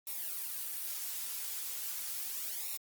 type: noise with flanger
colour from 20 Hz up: blue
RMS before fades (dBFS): -39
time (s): 0.07-2.77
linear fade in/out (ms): 2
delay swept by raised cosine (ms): 0.63 to 5.53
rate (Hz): 0.38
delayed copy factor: -0.7
effects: Opus 32 kbps